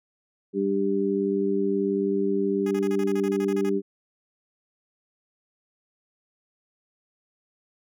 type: harmonic tone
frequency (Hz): 98.6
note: G2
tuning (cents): +11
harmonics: 2 / 3 / 4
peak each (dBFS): -27 / -28 / -24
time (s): 0.53-3.82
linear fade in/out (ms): 50
type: tone bursts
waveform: 10% pulse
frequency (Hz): 415.7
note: G#4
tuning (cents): +2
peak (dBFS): -28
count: 13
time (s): 2.66-3.695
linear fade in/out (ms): 5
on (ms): 51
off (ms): 31
effects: none